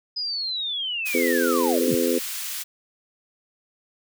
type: linear sweep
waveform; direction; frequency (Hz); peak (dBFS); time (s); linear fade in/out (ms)
sine; down; 5030 to 92.5; -25; 0.16-1.95; 10
type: high-pass noise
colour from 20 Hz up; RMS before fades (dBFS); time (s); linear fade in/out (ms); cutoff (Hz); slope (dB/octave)
white; -31; 1.05-2.64; 20; 1600; 12
type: harmonic tone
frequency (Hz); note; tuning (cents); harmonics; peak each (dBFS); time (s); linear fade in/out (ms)
84.9; F2; -48; 3 / 4 / 5 / 6; -25 / -25 / -25 / -25; 1.14-2.19; 10
effects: none